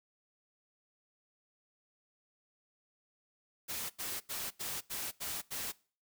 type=noise bursts; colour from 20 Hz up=white; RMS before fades=-39 dBFS; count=7; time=3.68-5.724 s; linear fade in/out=20 ms; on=220 ms; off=84 ms; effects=noise-tail reverb RT60 0.4 s tail -22 dB re dry